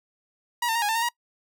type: tone with pitch steps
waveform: sawtooth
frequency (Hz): 958 / 902 / 934 / 826 / 894 / 921 / 953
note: A#5 / A5 / A#5 / G#5 / A5 / A#5 / A#5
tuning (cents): +47 / +43 / +3 / -10 / +27 / -21 / +38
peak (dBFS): -19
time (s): 0.62-1.089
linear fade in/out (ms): 5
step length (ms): 67
effects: noise-tail reverb RT60 0.1 s tail -24 dB re dry